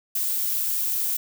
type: noise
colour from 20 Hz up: violet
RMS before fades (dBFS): -25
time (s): 0.15-1.17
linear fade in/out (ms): 5
effects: none